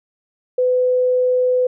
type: tone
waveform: sine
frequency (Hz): 503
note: B4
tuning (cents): +32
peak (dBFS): -13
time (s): 0.58-1.67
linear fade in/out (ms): 5
effects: none